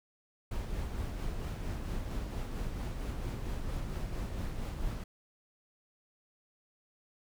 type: noise with tremolo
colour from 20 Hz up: brown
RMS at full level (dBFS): -35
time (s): 0.51-5.04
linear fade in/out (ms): 5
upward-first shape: sine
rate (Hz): 4.4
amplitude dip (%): 35
effects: none